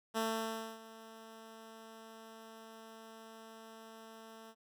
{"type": "tone with ADSR envelope", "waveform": "10% pulse", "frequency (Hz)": 223.4, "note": "A3", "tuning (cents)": 27, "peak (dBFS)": -24, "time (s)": [0.14, 4.55], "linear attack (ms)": 32, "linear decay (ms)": 610, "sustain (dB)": -19, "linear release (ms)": 56, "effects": []}